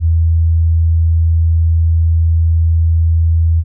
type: tone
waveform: sine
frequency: 82.1 Hz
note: E2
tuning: 6 cents flat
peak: -8 dBFS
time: 0-3.64 s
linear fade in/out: 50 ms
effects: none